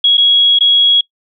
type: tone with dropouts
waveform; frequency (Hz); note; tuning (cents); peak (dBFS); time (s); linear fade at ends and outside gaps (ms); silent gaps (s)
sine; 3322; G#7; 0; -6; 0.04-1.01; 5; 0.172-0.178 / 0.589-0.607
effects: noise-tail reverb RT60 0.1 s tail -23 dB re dry